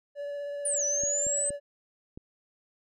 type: tone with vibrato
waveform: triangle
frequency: 574 Hz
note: D5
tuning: 40 cents flat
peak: -31 dBFS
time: 0.15-1.6 s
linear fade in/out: 50 ms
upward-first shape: triangle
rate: 16 Hz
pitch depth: 13 cents each way
type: linear two-way sweep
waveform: sine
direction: down then up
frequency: 9710 to 5870 to 8240 Hz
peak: -26 dBFS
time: 0.65-1.5 s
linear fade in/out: 5 ms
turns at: 0.84 s
type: clicks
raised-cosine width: 3 ms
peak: -29 dBFS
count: 4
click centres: 1.036 / 1.267 / 1.505 / 2.175 s
effects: none